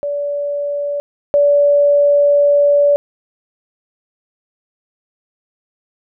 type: tone pair in turn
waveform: sine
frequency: 576 / 576 Hz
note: D5 / D5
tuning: -34 / -34 cents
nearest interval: unison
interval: 0 cents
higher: neither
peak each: -17 / -8 dBFS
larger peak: second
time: 0.03-1 / 1.34-2.96 s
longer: second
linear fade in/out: 0 ms
effects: none